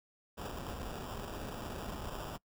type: noise with sample-and-hold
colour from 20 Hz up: pink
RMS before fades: -42 dBFS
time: 0.37-2.38 s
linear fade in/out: 20 ms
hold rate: 2100 Hz
effects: noise-tail reverb RT60 0.1 s tail -24 dB re dry